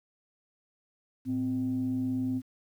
sine tone pair together, 110 / 257.9 Hz, A2 / C4, 0 / -25 cents, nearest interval octave + minor third, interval 1475 cents, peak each -35 / -27 dBFS, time 1.25-2.42 s, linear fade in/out 50 ms, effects tanh soft clip ceiling -22 dBFS + 10-bit

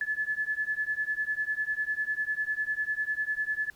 sine beating tone pair, 1719 / 1729 Hz, A6 / A6, -41 / -31 cents, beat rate 10 Hz, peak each -31 dBFS, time 0.01-3.7 s, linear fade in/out 2 ms, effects pink hiss -60 dBFS RMS until 3.75 s

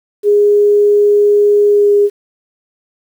sine tone with pitch glide, 412.4 to 408.8 Hz, G#4 to G#4, -12 to -27 cents, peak -6 dBFS, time 0.23-2.1 s, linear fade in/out 50 ms, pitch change -15 cents, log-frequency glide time 1.66-1.92 s, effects 7-bit

